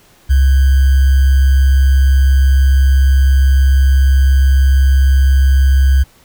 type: tone with sample-and-hold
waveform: sine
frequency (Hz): 67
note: C2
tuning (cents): +42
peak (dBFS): -6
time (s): 0.29-6.04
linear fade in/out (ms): 20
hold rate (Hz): 1575
effects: pink hiss -48 dBFS RMS until 6.24 s